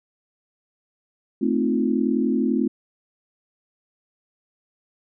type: chord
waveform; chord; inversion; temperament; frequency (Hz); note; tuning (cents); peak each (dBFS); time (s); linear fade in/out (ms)
sine; F dominant seventh; first; equal with one note detuned; 220 / 259.7 / 311.1 / 349.2; A3 / C4 / Eb4 / F4; 0 / -13 / 0 / 0; -23 / -22 / -27 / -26; 1.41-2.68; 10
effects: none